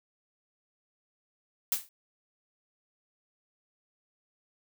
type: noise with exponential decay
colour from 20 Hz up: blue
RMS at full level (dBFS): -24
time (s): 1.72-1.89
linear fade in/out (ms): 2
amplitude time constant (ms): 36
effects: none